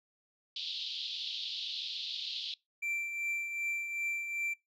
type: band-pass noise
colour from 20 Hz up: white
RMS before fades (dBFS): -39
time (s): 0.56-2.54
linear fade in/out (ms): 2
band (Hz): 3100 to 4300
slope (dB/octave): 48
type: tone with tremolo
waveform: triangle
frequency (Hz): 2349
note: D7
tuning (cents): 0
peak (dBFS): -30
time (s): 2.82-4.54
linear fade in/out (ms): 10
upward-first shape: triangle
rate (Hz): 2.6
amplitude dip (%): 55
effects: noise-tail reverb RT60 0.2 s tail -23 dB re dry